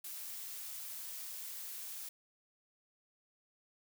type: noise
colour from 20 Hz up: blue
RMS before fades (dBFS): -45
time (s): 0.04-2.09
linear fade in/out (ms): 5
effects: none